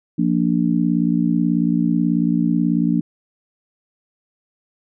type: chord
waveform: sine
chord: Bb major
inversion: second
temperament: just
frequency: 174.81 / 233.1 / 291.4 Hz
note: F3 / Bb3 / D4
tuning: +2 / 0 / -13 cents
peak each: -19 / -19 / -20 dBFS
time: 0.18-3.01 s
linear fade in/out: 10 ms
effects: none